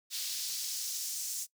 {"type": "noise with high-pass filter sweep", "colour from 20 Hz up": "pink", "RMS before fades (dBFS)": -37, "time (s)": [0.1, 1.47], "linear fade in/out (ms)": 50, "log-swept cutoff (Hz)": [4200, 6700], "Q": 1.8, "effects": ["noise-tail reverb RT60 0.1 s tail -20 dB re dry"]}